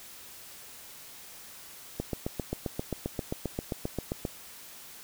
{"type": "click train", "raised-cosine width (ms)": 2, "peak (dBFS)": -17, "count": 18, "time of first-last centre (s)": [2, 4.252], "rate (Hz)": 7.55, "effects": ["white hiss -48 dBFS RMS until 5.03 s"]}